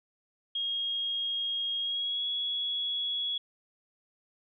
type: tone with pitch glide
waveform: sine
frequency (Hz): 3263 to 3357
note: G#7 to G#7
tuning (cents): -31 to +18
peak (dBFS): -29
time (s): 0.55-3.38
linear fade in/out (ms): 5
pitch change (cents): +49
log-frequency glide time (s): 1.8-2.26
effects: none